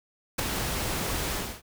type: noise with ADSR envelope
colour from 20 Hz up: pink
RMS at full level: -23 dBFS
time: 0.38-1.62 s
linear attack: 13 ms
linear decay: 5 ms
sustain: -7 dB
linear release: 270 ms
effects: none